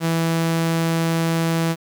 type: tone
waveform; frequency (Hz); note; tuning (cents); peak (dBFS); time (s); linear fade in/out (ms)
sawtooth; 164.81; E3; 0; -14; 0-1.76; 50
effects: 8-bit